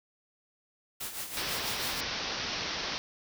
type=noise with tremolo; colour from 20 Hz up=white; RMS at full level=-36 dBFS; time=1-2.01 s; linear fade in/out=10 ms; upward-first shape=sine; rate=6.1 Hz; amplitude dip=60%
type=low-pass noise; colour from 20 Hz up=white; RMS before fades=-35 dBFS; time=1.37-2.98 s; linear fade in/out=0 ms; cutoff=5800 Hz; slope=96 dB/octave
effects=none